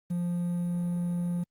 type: tone with quantisation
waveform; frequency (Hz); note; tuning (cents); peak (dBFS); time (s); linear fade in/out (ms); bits
triangle; 174.61; F3; 0; -25; 0.1-1.44; 10; 9
effects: Opus 32 kbps